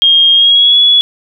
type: tone with pitch glide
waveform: sine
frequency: 3234 to 3389 Hz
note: G#7 to G#7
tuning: -47 to +34 cents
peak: -4 dBFS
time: 0.02-1.01 s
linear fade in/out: 0 ms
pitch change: +81 cents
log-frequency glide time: 0.34-0.78 s
effects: none